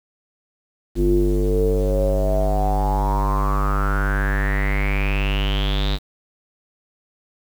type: tone with low-pass filter sweep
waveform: square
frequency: 49.56 Hz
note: G1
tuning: 20 cents sharp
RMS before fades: -19 dBFS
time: 0.95-5.99 s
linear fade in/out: 50 ms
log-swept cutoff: 320 to 3900 Hz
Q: 9.6
effects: 7-bit